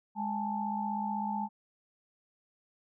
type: tone cluster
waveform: sine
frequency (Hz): 207.4 / 825 / 881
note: G#3 / G#5 / A5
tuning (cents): -2 / -12 / +2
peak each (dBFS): -35 / -38 / -34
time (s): 0.15-1.49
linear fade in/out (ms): 50
effects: none